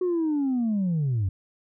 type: linear sweep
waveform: sine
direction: down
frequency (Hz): 370 to 88.4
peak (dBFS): -20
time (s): 0.01-1.29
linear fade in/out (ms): 5
effects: tanh soft clip ceiling -20 dBFS